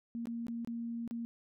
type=tone with dropouts; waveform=sine; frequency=233.1 Hz; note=A#3; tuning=in tune; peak=-36 dBFS; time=0.15-1.25 s; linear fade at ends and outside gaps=0 ms; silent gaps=0.256-0.271 / 0.468-0.483 / 0.648-0.674 / 1.077-1.11 s; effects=none